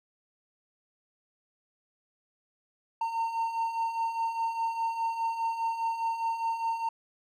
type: beating tone pair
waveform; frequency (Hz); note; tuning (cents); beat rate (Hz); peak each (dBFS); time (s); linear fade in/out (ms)
triangle; 908 / 912.9; A#5 / A#5; -46 / -36; 4.9; -34 / -27; 3.01-6.89; 5
effects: none